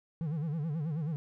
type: tone with vibrato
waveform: triangle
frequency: 155.56 Hz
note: D#3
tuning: in tune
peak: -29 dBFS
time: 0.21-1.16 s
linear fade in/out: 0 ms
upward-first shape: sine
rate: 9.3 Hz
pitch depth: 150 cents each way
effects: none